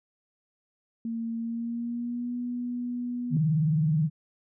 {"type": "tone with pitch glide", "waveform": "sine", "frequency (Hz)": [229, 244], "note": ["A#3", "B3"], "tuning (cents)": [-31, -21], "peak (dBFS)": -29, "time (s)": [1.05, 3.37], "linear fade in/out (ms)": 2, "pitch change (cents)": 110, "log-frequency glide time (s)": [1.37, 2.35]}
{"type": "tone with vibrato", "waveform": "sine", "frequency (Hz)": 155.56, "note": "D#3", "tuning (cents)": 0, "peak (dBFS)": -21, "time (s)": [3.3, 4.1], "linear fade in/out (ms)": 50, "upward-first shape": "triangle", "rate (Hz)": 19, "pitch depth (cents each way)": 150}
{"effects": []}